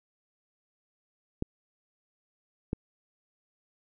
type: clicks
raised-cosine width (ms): 3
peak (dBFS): -16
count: 2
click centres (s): 1.424 / 2.731
effects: none